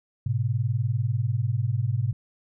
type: tone pair together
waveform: sine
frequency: 106.63 / 126.8 Hz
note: G#2 / B2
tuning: +46 / +46 cents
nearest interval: minor third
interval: 300 cents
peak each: -25 dBFS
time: 0.26-2.13 s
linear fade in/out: 5 ms
effects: none